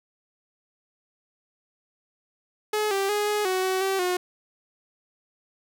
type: tone with pitch steps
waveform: sawtooth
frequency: 424.8 / 391.9 / 415.7 / 418.4 / 372.8 / 375.9 / 386 / 361.3 Hz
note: G#4 / G4 / G#4 / G#4 / F#4 / F#4 / G4 / F#4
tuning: +39 / 0 / +2 / +13 / +13 / +27 / -27 / -41 cents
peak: -19 dBFS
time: 2.73-4.17 s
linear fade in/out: 5 ms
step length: 180 ms
effects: none